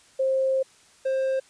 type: tone pair in turn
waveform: sine / triangle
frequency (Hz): 530 / 530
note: C5 / C5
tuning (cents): +22 / +22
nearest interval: unison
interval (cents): 0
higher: neither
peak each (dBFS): -20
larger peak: neither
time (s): 0.19-0.63 / 1.05-1.4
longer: first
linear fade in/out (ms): 10
effects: white hiss -56 dBFS RMS until 1.49 s + resampled to 22050 Hz